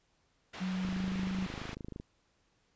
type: low-pass noise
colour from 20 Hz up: white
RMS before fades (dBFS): -46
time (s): 0.53-1.75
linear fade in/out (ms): 10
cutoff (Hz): 2700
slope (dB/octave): 12
type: tone with pitch glide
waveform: sine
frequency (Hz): 185.8 to 188.28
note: F#3 to F#3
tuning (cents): +7 to +30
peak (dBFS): -32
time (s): 0.6-1.47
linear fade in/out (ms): 20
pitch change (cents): +23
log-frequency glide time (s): 0.8-1.16
type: click train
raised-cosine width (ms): 3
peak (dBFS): -29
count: 31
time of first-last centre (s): 0.85-1.999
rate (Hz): 26.1
effects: pink hiss -73 dBFS RMS until 2.75 s + resampled to 16000 Hz